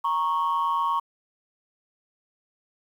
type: tone pair together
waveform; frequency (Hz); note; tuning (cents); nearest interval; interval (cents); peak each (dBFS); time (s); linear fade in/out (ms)
sine; 935 / 1103.4; A#5 / C#6; +5 / -8; minor third; 287; -24 / -22; 0.04-1; 10
effects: tanh soft clip ceiling -18 dBFS + 9-bit